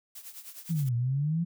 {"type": "noise with tremolo", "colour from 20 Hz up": "blue", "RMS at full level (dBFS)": -42, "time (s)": [0.15, 0.89], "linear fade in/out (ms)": 5, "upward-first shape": "triangle", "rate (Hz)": 9.7, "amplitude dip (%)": 80}
{"type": "exponential two-way sweep", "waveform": "sine", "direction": "down then up", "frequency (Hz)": [174.61, 116.54, 174.61], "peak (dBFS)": -25, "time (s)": [0.69, 1.45], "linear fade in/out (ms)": 20, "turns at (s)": 0.95}
{"effects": []}